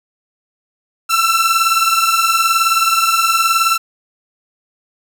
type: beating tone pair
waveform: sawtooth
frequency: 1331 / 1350 Hz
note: E6 / E6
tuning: +16 / +41 cents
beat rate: 19 Hz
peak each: -11 dBFS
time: 1.09-3.78 s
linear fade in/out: 20 ms
effects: 7-bit